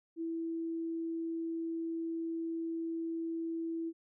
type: tone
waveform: sine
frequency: 329.6 Hz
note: E4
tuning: in tune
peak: -34 dBFS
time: 0.16-3.93 s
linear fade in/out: 50 ms
effects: none